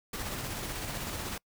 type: noise with tremolo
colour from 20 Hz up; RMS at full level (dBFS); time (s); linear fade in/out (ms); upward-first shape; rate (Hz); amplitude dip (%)
pink; -36; 0.13-1.38; 5; square; 16; 25
effects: noise-tail reverb RT60 0.1 s tail -26 dB re dry